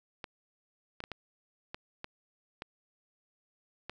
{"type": "clicks", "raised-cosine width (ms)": 0.3, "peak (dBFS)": -23, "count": 8, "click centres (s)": [0.242, 1.004, 1.039, 1.117, 1.745, 2.044, 2.621, 3.896], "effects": []}